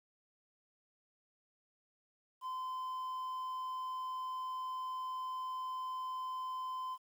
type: tone with quantisation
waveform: triangle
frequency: 1027 Hz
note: C6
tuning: 33 cents flat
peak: -36 dBFS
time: 2.41-6.98 s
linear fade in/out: 50 ms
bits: 11
effects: none